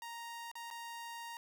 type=tone with dropouts; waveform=sawtooth; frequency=933 Hz; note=A#5; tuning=1 cent sharp; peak=-40 dBFS; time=0.02-1.37 s; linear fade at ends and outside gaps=1 ms; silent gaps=0.515-0.554 / 0.703-0.71 s; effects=none